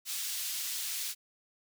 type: high-pass noise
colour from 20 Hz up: pink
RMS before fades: -36 dBFS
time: 0.05-1.15 s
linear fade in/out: 50 ms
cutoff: 3800 Hz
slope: 12 dB/octave
effects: none